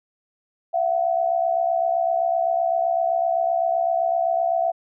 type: tone pair together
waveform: sine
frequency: 674.2 / 742 Hz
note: E5 / F#5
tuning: +39 / +5 cents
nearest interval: major second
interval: 166 cents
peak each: -20 / -23 dBFS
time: 0.73-4.72 s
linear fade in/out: 20 ms
effects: none